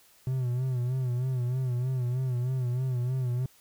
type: tone with vibrato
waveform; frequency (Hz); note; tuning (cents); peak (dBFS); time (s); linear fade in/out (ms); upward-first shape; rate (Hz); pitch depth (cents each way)
triangle; 126.3; B2; +39; -24; 0.27-3.46; 2; sine; 3.2; 70
effects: white hiss -60 dBFS RMS until 3.6 s